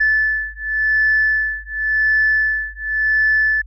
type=beating tone pair; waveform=sine; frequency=1742 / 1742.91 Hz; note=A6 / A6; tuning=-18 / -17 cents; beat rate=0.91 Hz; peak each=-17 dBFS; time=0-3.62 s; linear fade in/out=10 ms; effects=tanh soft clip ceiling -7 dBFS + added 50 Hz sine -35 dBFS peak until 3.66 s